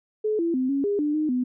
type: tone with pitch steps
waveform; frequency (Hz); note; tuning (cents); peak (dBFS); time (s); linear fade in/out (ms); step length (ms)
sine; 428.7 / 336.2 / 257.7 / 277.2 / 406.7 / 296.8 / 307.2 / 250.5; A4 / E4 / C4 / C#4 / G#4 / D4 / D#4 / B3; -45 / +34 / -26 / 0 / -36 / +18 / -22 / +25; -21; 0.24-1.44; 10; 150
effects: none

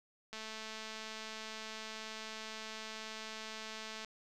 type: click train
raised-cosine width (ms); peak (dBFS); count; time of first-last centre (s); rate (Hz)
0.2; -28; 815; 0.33-4.047; 219
effects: none

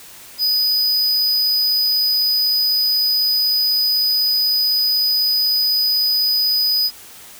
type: tone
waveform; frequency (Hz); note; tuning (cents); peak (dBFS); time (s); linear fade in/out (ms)
square; 4978; D#8; 0; -15; 0.38-6.91; 50
effects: white hiss -40 dBFS RMS until 7.39 s

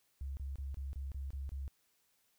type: tone bursts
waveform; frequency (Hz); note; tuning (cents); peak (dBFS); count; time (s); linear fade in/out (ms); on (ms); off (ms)
sine; 68.3; C#2; -25; -38; 8; 0.21-1.679; 0; 160; 27
effects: white hiss -75 dBFS RMS until 2.38 s

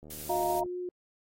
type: click train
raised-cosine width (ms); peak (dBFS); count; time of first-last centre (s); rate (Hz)
2; -36; 49; 0.03-0.66; 76.2
type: noise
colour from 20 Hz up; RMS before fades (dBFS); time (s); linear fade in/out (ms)
blue; -41; 0.1-0.6; 5
type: chord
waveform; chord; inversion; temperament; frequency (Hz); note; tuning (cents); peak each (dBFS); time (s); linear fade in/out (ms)
sine; Eb suspended second; none; equal; 622.3 / 698.5 / 932.3; Eb5 / F5 / Bb5; 0 / 0 / 0; -34 / -30 / -32; 0.29-0.64; 10
type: tone with vibrato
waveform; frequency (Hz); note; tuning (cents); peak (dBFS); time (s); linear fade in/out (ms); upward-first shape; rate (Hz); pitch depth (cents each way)
sine; 358.9; F4; +47; -33; 0.29-0.89; 2; triangle; 4.5; 8
effects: AAC 48 kbps

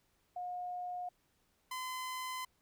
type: tone pair in turn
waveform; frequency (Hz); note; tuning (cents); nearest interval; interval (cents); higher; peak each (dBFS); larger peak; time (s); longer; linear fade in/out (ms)
sine / sawtooth; 718 / 1022.9; F5 / C6; +48 / -39; tritone; 613; second; -38 / -35; second; 0.36-1.09 / 1.71-2.45; second; 5
effects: pink hiss -75 dBFS RMS until 2.61 s

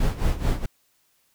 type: noise with tremolo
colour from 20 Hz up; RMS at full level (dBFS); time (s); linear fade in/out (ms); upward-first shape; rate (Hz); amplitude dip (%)
brown; -20; 0-0.66; 5; sine; 4.6; 80
effects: white hiss -66 dBFS RMS until 1.34 s

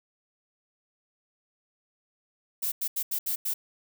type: noise bursts at uneven times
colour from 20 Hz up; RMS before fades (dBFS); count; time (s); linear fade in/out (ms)
violet; -29; 6; 2.62-2.72 / 2.81-2.88 / 2.96-3.03 / 3.11-3.19 / 3.26-3.36 / 3.45-3.54; 10
effects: none

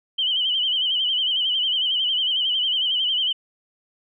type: tone with vibrato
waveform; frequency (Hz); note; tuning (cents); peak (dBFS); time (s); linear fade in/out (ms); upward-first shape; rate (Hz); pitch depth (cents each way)
sine; 3052; G7; -47; -19; 0.18-3.33; 10; sine; 11; 78
effects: none

